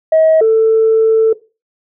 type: tone pair in turn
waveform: sine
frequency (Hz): 637 / 444.3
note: D#5 / A4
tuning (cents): +41 / +17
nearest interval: tritone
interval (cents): 624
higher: first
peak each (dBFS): -5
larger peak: neither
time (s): 0.12-0.41 / 0.41-1.33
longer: second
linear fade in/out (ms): 5
effects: noise-tail reverb RT60 0.3 s tail -19 dB re dry + tanh soft clip ceiling -3 dBFS